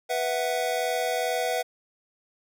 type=chord; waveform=square; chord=B suspended fourth; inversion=none; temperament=just; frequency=493.9 / 658.5 / 740.8 Hz; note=B4 / E5 / F#5; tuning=0 / -2 / +2 cents; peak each=-30 dBFS; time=0.09-1.63 s; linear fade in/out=20 ms; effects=none